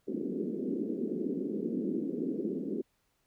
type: band-pass noise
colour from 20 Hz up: white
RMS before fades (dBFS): -34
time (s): 0.07-2.82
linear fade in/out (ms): 10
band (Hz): 190 to 410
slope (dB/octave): 48
effects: pink hiss -75 dBFS RMS until 3.26 s